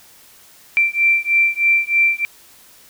sine beating tone pair, 2349 / 2352.2 Hz, D7 / D7, 0 / +2 cents, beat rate 3.2 Hz, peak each -16 dBFS, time 0.77-2.25 s, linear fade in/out 0 ms, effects white hiss -47 dBFS RMS until 2.89 s

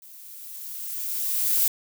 violet noise with level ramp, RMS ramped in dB -47 to -20 dBFS, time 0.02-1.68 s, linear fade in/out 2 ms, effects none

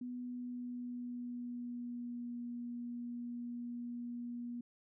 sine tone with pitch glide, 246.9 to 240.1 Hz, B3 to B3, 0 to -49 cents, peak -40 dBFS, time 0.01-4.61 s, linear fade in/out 5 ms, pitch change -49 cents, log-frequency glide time 0.15-2.36 s, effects none

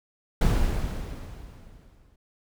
brown noise with exponential decay, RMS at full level -19 dBFS, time 0.41-2.16 s, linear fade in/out 5 ms, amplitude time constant 380 ms, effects none

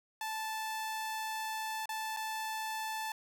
sawtooth tone with dropouts, 877 Hz, A5, 6 cents flat, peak -32 dBFS, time 0.21-3.12 s, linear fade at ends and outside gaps 2 ms, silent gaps 1.857-1.891 / 2.165-2.17 s, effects none

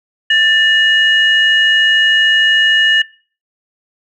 sine tone pair together, 1773.3 / 2889 Hz, A6 / F#7, +13 / -42 cents, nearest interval minor sixth, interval 845 cents, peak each -10 / -11 dBFS, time 0.3-3.02 s, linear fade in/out 5 ms, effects noise-tail reverb RT60 0.4 s tail -20 dB re dry + tanh soft clip ceiling -1 dBFS

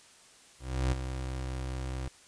30% pulse tone with ADSR envelope, 64.7 Hz, C2, 19 cents flat, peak -22 dBFS, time 0.59-2.08 s, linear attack 330 ms, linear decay 17 ms, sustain -9 dB, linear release 3 ms, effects white hiss -57 dBFS RMS until 2.27 s + resampled to 22050 Hz

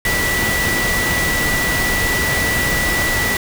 sine tone in noise, 1961 Hz, B6, 13 cents flat, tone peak -18 dBFS, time 0.05-3.37 s, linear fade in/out 2 ms, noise pink, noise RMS -20 dBFS, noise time 0.05-3.37 s, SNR -1 dB, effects none

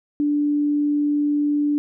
sine tone, 292.9 Hz, D4, 5 cents flat, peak -17 dBFS, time 0.2-1.78 s, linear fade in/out 0 ms, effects none

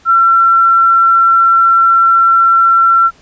sine tone, 1354 Hz, E6, 46 cents sharp, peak -5 dBFS, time 0.05-3.11 s, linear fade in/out 50 ms, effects pink hiss -46 dBFS RMS until 3.21 s + resampled to 16000 Hz

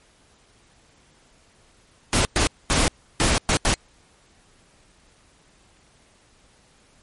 pink noise bursts at uneven times, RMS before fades -19 dBFS, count 6, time 2.13-2.25 / 2.36-2.47 / 2.7-2.88 / 3.2-3.38 / 3.49-3.57 / 3.65-3.74 s, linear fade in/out 0 ms, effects pink hiss -57 dBFS RMS until 7.02 s + MP3 48 kbps

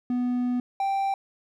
triangle tone pair in turn, 246.9 / 783.9 Hz, B3 / G5, 0 / 0 cents, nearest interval octave + minor sixth, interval 2000 cents, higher second, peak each -21 dBFS, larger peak neither, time 0.1-0.6 / 0.8-1.14 s, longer first, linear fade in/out 2 ms, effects none

